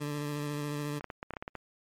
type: tone with vibrato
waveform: 20% pulse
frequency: 146.83 Hz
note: D3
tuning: in tune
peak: -28 dBFS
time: 0-1 s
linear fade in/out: 20 ms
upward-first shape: square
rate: 14 Hz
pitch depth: 15 cents each way
type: clicks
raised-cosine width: 0.5 ms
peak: -23 dBFS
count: 10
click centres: 1.009 / 1.043 / 1.102 / 1.229 / 1.307 / 1.337 / 1.368 / 1.425 / 1.479 / 1.553 s
effects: MP3 64 kbps